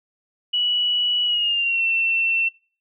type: tone with pitch glide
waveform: sine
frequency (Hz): 2939 to 2695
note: F#7 to E7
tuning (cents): -12 to +38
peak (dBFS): -18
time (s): 0.53-2.49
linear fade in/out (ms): 10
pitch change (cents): -150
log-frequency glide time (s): 1.24-1.84
effects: noise-tail reverb RT60 0.4 s tail -23 dB re dry